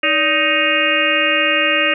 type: harmonic tone with a mistuned harmonic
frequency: 312.3 Hz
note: D#4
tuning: 7 cents sharp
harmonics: 1 / 2 / 4 / 5 / 6 / 7 / 8 / 9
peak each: -25 / -21 / -23 / -24 / -20 / -23 / -19 / -19 dBFS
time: 0.03-1.94 s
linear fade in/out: 5 ms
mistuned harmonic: 2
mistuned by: -130 cents
effects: none